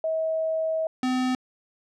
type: tone pair in turn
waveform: sine / square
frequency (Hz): 641 / 255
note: E5 / C4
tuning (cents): -49 / -44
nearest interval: octave + major third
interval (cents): 1595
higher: first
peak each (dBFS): -23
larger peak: neither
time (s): 0.04-0.87 / 1.03-1.35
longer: first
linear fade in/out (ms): 2
effects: low-pass 6000 Hz 12 dB/octave